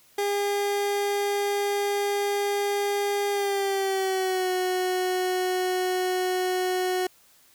30% pulse tone with pitch glide, 405.4 to 367.5 Hz, G#4 to F#4, -42 to -12 cents, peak -21 dBFS, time 0.18-7.07 s, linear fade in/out 5 ms, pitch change -170 cents, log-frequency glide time 3.31-4.51 s, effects white hiss -58 dBFS RMS until 7.54 s

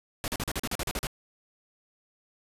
pink noise bursts, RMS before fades -31 dBFS, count 11, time 0.24-1.069 s, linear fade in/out 0 ms, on 39 ms, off 40 ms, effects resampled to 32000 Hz

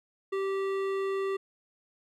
triangle tone with hard clipping, 389.1 Hz, G4, 13 cents flat, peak -30 dBFS, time 0.32-1.37 s, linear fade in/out 10 ms, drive 17 dB, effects none

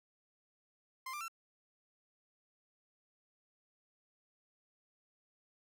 30% pulse tone with pitch steps, 1046 / 1187.7 / 1348.7 Hz, C6 / D6 / E6, -1 / +19 / +39 cents, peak -38 dBFS, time 1.06-1.282 s, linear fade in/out 5 ms, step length 74 ms, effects none

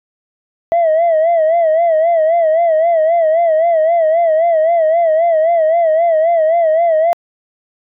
sine tone with vibrato, 655 Hz, E5, 11 cents flat, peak -7 dBFS, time 0.72-7.13 s, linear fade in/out 0 ms, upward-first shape sine, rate 3.8 Hz, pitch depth 90 cents each way, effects tanh soft clip ceiling -7 dBFS

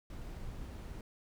brown noise, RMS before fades -44 dBFS, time 0.1-1.01 s, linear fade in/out 2 ms, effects none

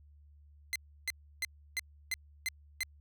sawtooth tone bursts, 2064 Hz, C7, 24 cents flat, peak -28 dBFS, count 7, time 0.73-2.832 s, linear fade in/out 0 ms, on 26 ms, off 320 ms, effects added 73 Hz sine -56 dBFS peak until 3 s

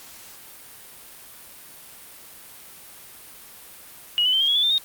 sine tone with pitch steps, 2900 / 3004 / 3112 / 3223 / 3339 / 3459 / 3583 / 3711 Hz, F#7 / F#7 / G7 / G7 / G#7 / A7 / A7 / A#7, -35 / +26 / -13 / +47 / +9 / -30 / +31 / -9 cents, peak -17 dBFS, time 4.18-4.78 s, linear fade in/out 0 ms, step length 75 ms, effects white hiss -44 dBFS RMS until 4.84 s + Opus 48 kbps

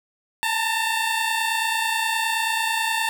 15% pulse tone pair together, 879.6 / 909 Hz, A5 / A#5, -1 / -44 cents, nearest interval minor second, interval 57 cents, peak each -19 / -17 dBFS, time 0.43-3.09 s, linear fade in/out 0 ms, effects none

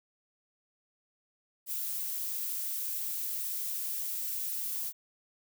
violet noise, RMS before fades -35 dBFS, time 1.66-4.93 s, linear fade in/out 50 ms, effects none

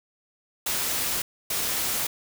white noise bursts at uneven times, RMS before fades -27 dBFS, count 2, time 0.66-1.22 / 1.5-2.07 s, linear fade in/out 5 ms, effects none

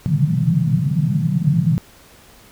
white band-pass noise, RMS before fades -17 dBFS, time 0.06-1.78 s, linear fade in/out 0 ms, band 130 to 170 Hz, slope 48 dB/octave, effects pink hiss -47 dBFS RMS until 2.51 s

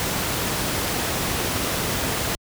pink noise, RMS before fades -24 dBFS, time 0-2.35 s, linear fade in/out 0 ms, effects high-pass 60 Hz 12 dB/octave

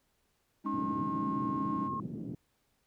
triangle chord, Ab suspended fourth, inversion none, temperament equal, 207.7 / 277.2 / 311.1 Hz, Ab3 / Db4 / Eb4, 0 / 0 / 0 cents, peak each -36 dBFS, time 0.64-1.89 s, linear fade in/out 20 ms
sine tone, 1076 Hz, C6, 48 cents sharp, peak -34 dBFS, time 0.66-2 s, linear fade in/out 2 ms
white band-pass noise, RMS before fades -40 dBFS, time 0.73-2.35 s, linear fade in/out 5 ms, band 120 to 280 Hz, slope 24 dB/octave
effects pink hiss -75 dBFS RMS until 2.86 s

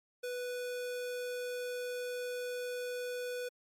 square tone, 493.9 Hz, B4, in tune, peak -37 dBFS, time 0.23-3.49 s, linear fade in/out 10 ms, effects MP3 64 kbps

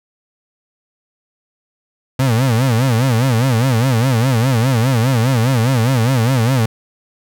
35% pulse tone with vibrato, 122.7 Hz, B2, 11 cents flat, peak -10 dBFS, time 2.19-6.66 s, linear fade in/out 5 ms, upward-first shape sine, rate 4.9 Hz, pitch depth 180 cents each way, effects none

